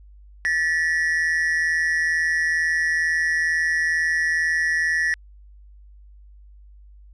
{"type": "tone pair together", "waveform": "triangle", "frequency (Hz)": [1760, 1922.2], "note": ["A6", "B6"], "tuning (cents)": [0, -47], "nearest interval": "major second", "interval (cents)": 153, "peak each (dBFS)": -20, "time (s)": [0.45, 5.14], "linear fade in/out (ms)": 0, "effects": ["added 50 Hz sine -44 dBFS peak until 7.13 s", "resampled to 22050 Hz"]}